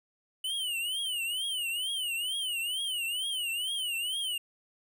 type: tone with vibrato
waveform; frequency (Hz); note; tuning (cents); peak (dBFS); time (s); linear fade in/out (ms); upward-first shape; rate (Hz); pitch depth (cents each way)
square; 2971; F#7; +6; -31; 0.44-4.38; 5; triangle; 2.2; 190
effects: none